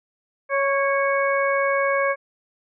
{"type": "harmonic tone with a mistuned harmonic", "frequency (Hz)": 554.4, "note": "C#5", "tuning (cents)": 0, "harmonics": [1, 2, 3, 4], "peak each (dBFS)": [-21, -24, -26, -27], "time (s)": [0.49, 2.16], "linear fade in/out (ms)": 50, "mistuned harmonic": 3, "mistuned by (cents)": -21, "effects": []}